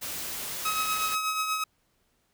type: noise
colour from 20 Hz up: white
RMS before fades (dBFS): -35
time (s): 0.01-1.16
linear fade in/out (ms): 20
type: tone with tremolo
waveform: sawtooth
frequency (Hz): 1275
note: D#6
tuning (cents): +42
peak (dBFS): -21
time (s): 0.65-1.64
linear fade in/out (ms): 5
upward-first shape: triangle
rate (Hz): 8.3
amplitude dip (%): 50
effects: pink hiss -71 dBFS RMS until 2.33 s